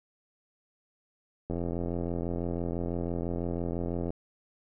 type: click train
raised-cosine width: 2 ms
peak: -20 dBFS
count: 225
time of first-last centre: 1.5-4.105 s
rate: 86 Hz
effects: none